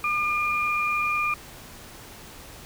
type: tone pair together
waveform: sine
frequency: 1204 / 2410 Hz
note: D6 / D7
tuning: +43 / +44 cents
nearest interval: octave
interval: 1201 cents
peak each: -25 dBFS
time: 0.04-1.34 s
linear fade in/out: 2 ms
effects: pink hiss -44 dBFS RMS until 2.65 s